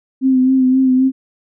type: tone with vibrato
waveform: sine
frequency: 260 Hz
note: C4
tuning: 11 cents flat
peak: -9 dBFS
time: 0.21-1.12 s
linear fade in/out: 50 ms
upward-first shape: sine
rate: 3.8 Hz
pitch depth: 31 cents each way
effects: none